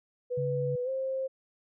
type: tone with pitch glide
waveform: sine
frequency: 493.9 to 529.3 Hz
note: B4 to C5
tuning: 0 to +20 cents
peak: -29 dBFS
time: 0.3-1.28 s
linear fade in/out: 20 ms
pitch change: +120 cents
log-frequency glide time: 0.84-0.89 s
type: tone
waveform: sine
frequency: 139.3 Hz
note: C#3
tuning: 9 cents sharp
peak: -31 dBFS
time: 0.37-0.76 s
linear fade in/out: 10 ms
effects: none